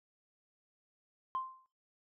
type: tone with exponential decay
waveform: sine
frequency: 1045 Hz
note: C6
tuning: 2 cents flat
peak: -30 dBFS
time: 1.35-1.66 s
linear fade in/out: 0 ms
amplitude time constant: 67 ms
effects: noise-tail reverb RT60 0.3 s tail -19 dB re dry + tanh soft clip ceiling -27 dBFS